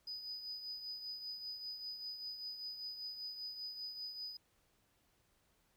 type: tone with tremolo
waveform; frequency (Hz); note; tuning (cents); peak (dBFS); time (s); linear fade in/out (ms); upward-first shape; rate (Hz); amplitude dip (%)
triangle; 4978; D#8; 0; -38; 0.07-4.37; 5; triangle; 5.1; 65
effects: tanh soft clip ceiling -38 dBFS + pink hiss -75 dBFS RMS until 5.76 s